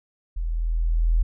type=tone with level ramp; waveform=sine; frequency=41.14 Hz; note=E1; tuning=3 cents flat; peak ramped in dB=-24 to -15 dBFS; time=0.36-1.23 s; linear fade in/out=10 ms; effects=none